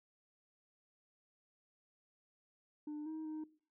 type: tone with pitch steps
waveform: sine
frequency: 299.5 / 315.3 / 310.5 Hz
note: D4 / D#4 / D#4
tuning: +34 / +23 / -3 cents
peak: -38 dBFS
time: 2.87-3.44 s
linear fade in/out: 5 ms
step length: 190 ms
effects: noise-tail reverb RT60 0.4 s tail -20 dB re dry + tanh soft clip ceiling -40 dBFS